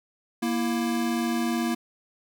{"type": "tone pair together", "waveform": "square", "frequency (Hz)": [235.3, 332.8], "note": ["A#3", "E4"], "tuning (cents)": [16, 17], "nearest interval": "tritone", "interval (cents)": 601, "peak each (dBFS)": [-26, -30], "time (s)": [0.42, 1.75], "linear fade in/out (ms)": 10, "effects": []}